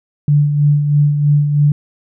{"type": "tone with tremolo", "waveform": "sine", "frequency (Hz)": 146.4, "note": "D3", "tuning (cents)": -5, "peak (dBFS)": -7, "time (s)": [0.28, 1.72], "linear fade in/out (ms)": 2, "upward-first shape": "sine", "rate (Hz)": 3.1, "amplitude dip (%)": 50, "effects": []}